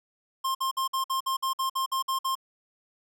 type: tone bursts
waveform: square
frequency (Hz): 1060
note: C6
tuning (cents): +22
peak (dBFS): -26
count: 12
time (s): 0.44-2.354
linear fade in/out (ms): 10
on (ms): 110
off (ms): 54
effects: none